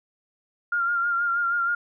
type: tone with vibrato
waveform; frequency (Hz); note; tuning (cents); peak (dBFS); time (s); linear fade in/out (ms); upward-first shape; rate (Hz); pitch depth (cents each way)
sine; 1396.9; F6; 0; -21; 0.72-1.75; 5; sine; 6.3; 33
effects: none